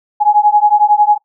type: beating tone pair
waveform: sine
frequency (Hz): 830.6 / 841.6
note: G#5 / G#5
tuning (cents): 0 / +23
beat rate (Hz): 11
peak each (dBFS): -10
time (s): 0.2-1.18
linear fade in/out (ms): 20
effects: noise-tail reverb RT60 0.1 s tail -23 dB re dry